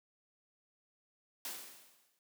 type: noise with exponential decay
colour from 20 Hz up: white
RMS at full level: -40 dBFS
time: 1.45-2.19 s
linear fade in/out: 1 ms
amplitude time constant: 160 ms
effects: high-pass 200 Hz 12 dB/octave